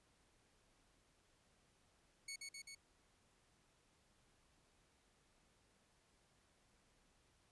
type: tone with echo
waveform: 15% pulse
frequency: 2217 Hz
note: C#7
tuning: in tune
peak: -40 dBFS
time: 2.28-2.36 s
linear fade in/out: 5 ms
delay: 130 ms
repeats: 3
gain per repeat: -2 dB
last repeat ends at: 2.75 s
effects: pink hiss -75 dBFS RMS until 7.51 s + resampled to 24000 Hz